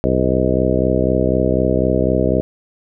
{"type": "harmonic tone with a mistuned harmonic", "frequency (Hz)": 64, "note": "C2", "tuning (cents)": -38, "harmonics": [1, 2, 3, 4, 5, 6, 7, 8, 10], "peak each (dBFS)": [-22, -22, -22, -22, -22, -22, -22, -22, -22], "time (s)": [0.04, 2.41], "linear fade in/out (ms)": 0, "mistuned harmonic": 10, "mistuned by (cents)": -45, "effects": []}